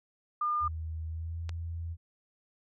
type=tone; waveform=sine; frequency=1208 Hz; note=D6; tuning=48 cents sharp; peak=-27 dBFS; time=0.41-0.68 s; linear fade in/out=5 ms
type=tone with pitch glide; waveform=sine; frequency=80.1 to 83.5 Hz; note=E2 to E2; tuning=-49 to +23 cents; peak=-34 dBFS; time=0.6-1.97 s; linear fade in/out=50 ms; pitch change=+72 cents; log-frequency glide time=1.07-1.39 s
type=click; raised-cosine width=0.2 ms; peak=-24 dBFS; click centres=1.493 s
effects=none